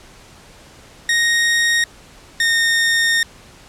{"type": "tone pair in turn", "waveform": "sawtooth", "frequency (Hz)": [1864.7, 1839], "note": ["A#6", "A#6"], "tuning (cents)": [0, -24], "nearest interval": "unison", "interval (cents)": 24, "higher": "first", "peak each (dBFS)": [-10, -10], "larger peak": "neither", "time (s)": [[1.09, 1.84], [2.4, 3.23]], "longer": "second", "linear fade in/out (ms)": 2, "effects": ["pink hiss -44 dBFS RMS until 3.68 s", "low-pass 9000 Hz 12 dB/octave"]}